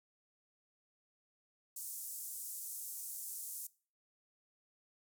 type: band-pass noise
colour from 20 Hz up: white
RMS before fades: -45 dBFS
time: 1.76-3.67 s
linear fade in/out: 5 ms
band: 7100 to 15000 Hz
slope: 24 dB/octave
effects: noise-tail reverb RT60 0.4 s tail -21 dB re dry